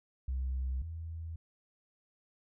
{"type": "tone pair in turn", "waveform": "sine", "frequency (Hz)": [65, 81.89], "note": ["C2", "E2"], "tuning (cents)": [-11, -11], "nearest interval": "major third", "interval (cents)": 400, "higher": "second", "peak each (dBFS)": [-30, -38], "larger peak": "first", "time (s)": [[0.28, 0.82], [0.82, 1.36]], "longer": "neither", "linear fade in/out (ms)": 5, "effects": ["tanh soft clip ceiling -29 dBFS"]}